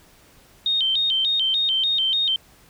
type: tone with vibrato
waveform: sine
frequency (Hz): 3400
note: G#7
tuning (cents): +40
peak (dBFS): -18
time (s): 0.66-2.36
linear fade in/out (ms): 2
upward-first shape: square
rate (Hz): 3.4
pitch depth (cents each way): 150
effects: pink hiss -53 dBFS RMS until 2.69 s